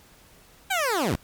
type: linear sweep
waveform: 15% pulse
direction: down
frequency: 801 to 49.36 Hz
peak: -16 dBFS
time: 0.7-1.16 s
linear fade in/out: 10 ms
effects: pink hiss -54 dBFS RMS until 1.23 s + MP3 96 kbps